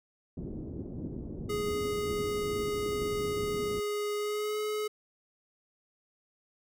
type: low-pass noise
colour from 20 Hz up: white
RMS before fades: -39 dBFS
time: 0.37-3.8 s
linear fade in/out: 5 ms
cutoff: 340 Hz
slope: 24 dB/octave
type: tone with pitch glide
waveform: square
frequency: 415.3 to 424.5 Hz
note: G#4 to G#4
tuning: 0 to +38 cents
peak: -31 dBFS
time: 1.49-4.88 s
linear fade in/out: 10 ms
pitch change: +38 cents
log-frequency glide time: 4.16-4.58 s
effects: none